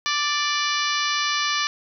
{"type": "harmonic tone", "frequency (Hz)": 587.3, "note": "D5", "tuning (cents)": 0, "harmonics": [2, 3, 4, 5, 6, 7, 8, 9, 10], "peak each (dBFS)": [-26, -28, -29, -30, -31, -31, -32, -33, -33], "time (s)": [0.06, 1.67], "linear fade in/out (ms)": 0, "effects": []}